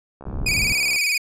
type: click train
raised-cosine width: 1 ms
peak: -25 dBFS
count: 52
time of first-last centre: 0.21-0.961 s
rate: 67.9 Hz
type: low-pass noise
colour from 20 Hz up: pink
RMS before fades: -27 dBFS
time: 0.26-0.73 s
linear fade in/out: 5 ms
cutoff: 190 Hz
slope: 12 dB/octave
type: tone with vibrato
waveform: sawtooth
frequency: 2379 Hz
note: D7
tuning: 22 cents sharp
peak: -15 dBFS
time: 0.46-1.18 s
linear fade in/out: 5 ms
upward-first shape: square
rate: 19 Hz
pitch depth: 67 cents each way
effects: low-pass 12000 Hz 12 dB/octave